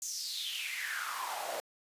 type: noise with high-pass filter sweep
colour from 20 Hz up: pink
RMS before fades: -38 dBFS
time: 0.02-1.6 s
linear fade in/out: 0 ms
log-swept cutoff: 6700 to 560 Hz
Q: 6
effects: resampled to 32000 Hz